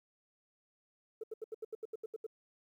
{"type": "tone bursts", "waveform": "sine", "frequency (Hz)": 440, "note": "A4", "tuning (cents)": 0, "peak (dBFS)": -37, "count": 11, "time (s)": [1.21, 2.266], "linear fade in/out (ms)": 5, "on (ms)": 26, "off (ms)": 77, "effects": ["tanh soft clip ceiling -34 dBFS", "12-bit"]}